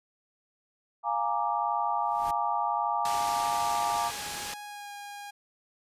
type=chord; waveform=sine; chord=Bb dominant seventh; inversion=second; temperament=equal; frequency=698.5 / 830.6 / 932.3 / 1174.7 Hz; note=F5 / Ab5 / Bb5 / D6; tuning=0 / 0 / 0 / 0 cents; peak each=-33 / -30 / -31 / -32 dBFS; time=1.03-4.12 s; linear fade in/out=50 ms
type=noise with exponential growth; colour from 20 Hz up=pink; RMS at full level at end=-39 dBFS; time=1.97-2.31 s; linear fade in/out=5 ms; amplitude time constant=73 ms
type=low-pass noise; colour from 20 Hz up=white; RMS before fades=-38 dBFS; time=3.05-4.54 s; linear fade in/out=2 ms; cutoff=7600 Hz; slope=12 dB/octave
type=tone with pitch glide; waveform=sawtooth; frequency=828 to 815.2 Hz; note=G#5 to G#5; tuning=-5 to -32 cents; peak=-36 dBFS; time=3.98-5.31 s; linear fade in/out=10 ms; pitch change=-27 cents; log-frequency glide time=4.64-4.91 s
effects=resampled to 32000 Hz